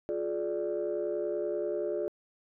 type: chord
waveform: sine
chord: D diminished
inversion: first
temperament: just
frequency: 352.4 / 422.9 / 587.3 Hz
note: F4 / Ab4 / D5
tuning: +16 / +31 / 0 cents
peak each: -33 dBFS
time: 0.09-2.08 s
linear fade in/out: 0 ms
effects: tanh soft clip ceiling -23 dBFS